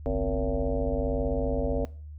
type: tone with frequency modulation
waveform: sine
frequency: 261.6 Hz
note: C4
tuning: in tune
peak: -24 dBFS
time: 0.06-1.85 s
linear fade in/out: 0 ms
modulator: 101 Hz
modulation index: 3.7
effects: noise-tail reverb RT60 0.4 s tail -20 dB re dry + added 75 Hz sine -39 dBFS peak until 2.18 s